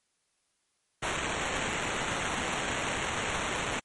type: noise with sample-and-hold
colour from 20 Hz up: white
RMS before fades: -32 dBFS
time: 1.02-3.8 s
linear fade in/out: 10 ms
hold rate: 4900 Hz
effects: white hiss -75 dBFS RMS until 3.84 s + MP3 48 kbps